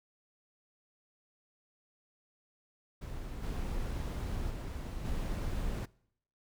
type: noise with level steps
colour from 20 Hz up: brown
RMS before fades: -41 / -36 / -39 / -35 dBFS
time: 3.01-5.86 s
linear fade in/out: 10 ms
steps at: 3.42 / 4.49 / 5.04 s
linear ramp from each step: 20 ms
effects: noise-tail reverb RT60 0.7 s tail -23 dB re dry